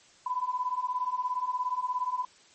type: beating tone pair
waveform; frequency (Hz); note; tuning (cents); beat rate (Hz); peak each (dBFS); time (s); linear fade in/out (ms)
sine; 990 / 1007; B5 / B5; +4 / +33; 17; -32 / -30; 0.26-2.25; 5
effects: white hiss -58 dBFS RMS until 2.54 s + MP3 32 kbps